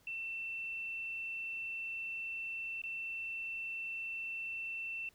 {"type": "tone with dropouts", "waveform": "sine", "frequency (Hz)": 2685, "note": "E7", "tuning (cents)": 31, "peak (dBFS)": -38, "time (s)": [0.07, 5.09], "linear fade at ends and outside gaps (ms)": 2, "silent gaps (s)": [2.818, 2.837], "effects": ["pink hiss -68 dBFS RMS until 5.14 s"]}